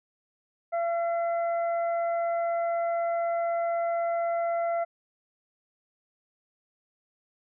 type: harmonic tone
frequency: 679 Hz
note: F5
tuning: 49 cents flat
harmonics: 1 / 2 / 3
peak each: -25 / -38 / -43 dBFS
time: 0.72-4.85 s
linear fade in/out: 20 ms
effects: none